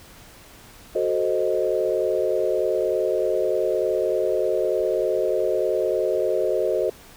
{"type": "chord", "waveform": "sine", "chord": "F# diminished seventh", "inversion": "none", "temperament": "equal", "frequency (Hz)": [370, 440, 523.3, 622.3], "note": ["F#4", "A4", "C5", "Eb5"], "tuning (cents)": [0, 0, 0, 0], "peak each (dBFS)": -25, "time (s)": [0.95, 6.9], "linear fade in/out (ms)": 5, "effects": ["pink hiss -47 dBFS RMS until 7.16 s"]}